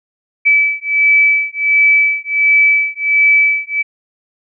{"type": "beating tone pair", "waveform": "sine", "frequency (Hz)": [2302, 2303.4], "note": ["D7", "D7"], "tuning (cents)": [-35, -34], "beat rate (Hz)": 1.4, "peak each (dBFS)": -12, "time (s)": [0.45, 3.83], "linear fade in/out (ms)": 20, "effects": []}